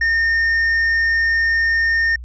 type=tone with tanh clipping; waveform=sine; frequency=1825 Hz; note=A#6; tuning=37 cents flat; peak=-15 dBFS; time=0.01-2.16 s; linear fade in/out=5 ms; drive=4 dB; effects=added 60 Hz sine -30 dBFS peak until 2.24 s + resampled to 16000 Hz